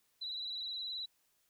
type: tone with vibrato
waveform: sine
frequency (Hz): 3951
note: B7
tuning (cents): 0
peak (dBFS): -38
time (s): 0.21-1.06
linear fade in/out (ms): 10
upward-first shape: sine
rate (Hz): 19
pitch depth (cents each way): 43
effects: white hiss -75 dBFS RMS until 1.49 s